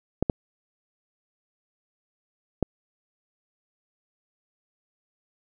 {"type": "clicks", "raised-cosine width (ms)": 2, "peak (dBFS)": -8, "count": 3, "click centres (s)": [0.226, 0.298, 2.627], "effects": []}